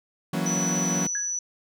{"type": "chord", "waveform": "40% pulse", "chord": "F# dominant seventh", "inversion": "third", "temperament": "equal with one note detuned", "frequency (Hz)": [164.81, 185, 233.1, 280.1], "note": ["E3", "F#3", "A#3", "C#4"], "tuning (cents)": [0, 0, 0, 18], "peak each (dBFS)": [-29, -28, -31, -32], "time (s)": [0.33, 1.07], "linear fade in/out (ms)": 5}
{"type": "tone", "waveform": "sine", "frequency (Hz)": 5940, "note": "F#8", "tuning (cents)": 6, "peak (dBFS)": -26, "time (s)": [0.46, 1.39], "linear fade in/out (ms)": 2}
{"type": "tone with exponential decay", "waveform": "sine", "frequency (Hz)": 1661.2, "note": "G#6", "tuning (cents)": 0, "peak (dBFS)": -27, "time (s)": [1.15, 1.36], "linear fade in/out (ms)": 2, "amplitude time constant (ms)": 44}
{"effects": []}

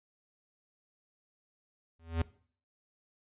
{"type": "tone with exponential growth", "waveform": "square", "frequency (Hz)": 82.41, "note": "E2", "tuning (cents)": 0, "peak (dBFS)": -25, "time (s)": [1.99, 2.22], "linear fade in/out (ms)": 5, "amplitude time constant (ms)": 50, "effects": ["noise-tail reverb RT60 0.5 s tail -20 dB re dry", "resampled to 8000 Hz"]}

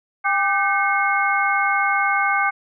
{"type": "tone cluster", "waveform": "sine", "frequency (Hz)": [799, 1191, 1539, 2167], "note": ["G5", "D6", "G6", "C#7"], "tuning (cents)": [33, 24, -32, -40], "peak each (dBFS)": -22, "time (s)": [0.24, 2.51], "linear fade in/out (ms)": 20, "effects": []}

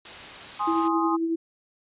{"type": "noise", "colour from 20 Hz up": "white", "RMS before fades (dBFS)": -39, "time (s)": [0.05, 0.88], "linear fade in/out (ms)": 2}
{"type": "chord", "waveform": "sine", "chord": "Ab major", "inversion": "none", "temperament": "equal with one note detuned", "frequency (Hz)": [830.6, 1051.3, 1244.5], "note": ["Ab5", "C6", "Eb6"], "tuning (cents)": [0, 8, 0], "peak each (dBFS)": -28, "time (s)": [0.59, 1.17], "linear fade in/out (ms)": 20}
{"type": "tone with tremolo", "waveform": "sine", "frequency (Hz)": 329.6, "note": "E4", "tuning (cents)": 0, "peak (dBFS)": -21, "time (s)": [0.67, 1.36], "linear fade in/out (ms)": 10, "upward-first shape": "triangle", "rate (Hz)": 11, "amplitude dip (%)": 45}
{"effects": ["resampled to 8000 Hz"]}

